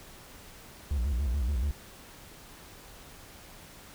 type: tone with vibrato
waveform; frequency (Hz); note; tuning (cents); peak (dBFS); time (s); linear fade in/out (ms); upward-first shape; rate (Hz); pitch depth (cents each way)
triangle; 65.41; C2; 0; -24; 0.91-1.71; 0; square; 7; 170
effects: pink hiss -50 dBFS RMS until 3.94 s

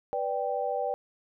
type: chord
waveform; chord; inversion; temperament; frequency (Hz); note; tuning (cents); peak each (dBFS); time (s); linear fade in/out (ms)
sine; G major; first; equal; 493.9 / 587.3 / 784; B4 / D5 / G5; 0 / 0 / 0; -32 / -32 / -31; 0.13-0.94; 0
effects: none

